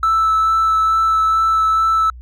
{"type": "tone with vibrato", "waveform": "triangle", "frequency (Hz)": 1315, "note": "E6", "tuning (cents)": -5, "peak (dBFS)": -9, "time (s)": [0.03, 2.1], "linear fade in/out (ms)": 2, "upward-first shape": "sine", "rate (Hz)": 2.3, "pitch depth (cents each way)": 9, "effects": ["tanh soft clip ceiling -8 dBFS", "added 61 Hz sine -33 dBFS peak until 2.21 s"]}